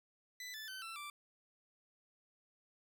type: tone with pitch steps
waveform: 20% pulse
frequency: 1995 / 1746.8 / 1529.5 / 1339.2 / 1172.6 Hz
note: B6 / A6 / G6 / E6 / D6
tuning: +17 / -13 / -43 / +27 / -3 cents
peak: -40 dBFS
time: 0.4-1.1 s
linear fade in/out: 2 ms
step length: 140 ms
effects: none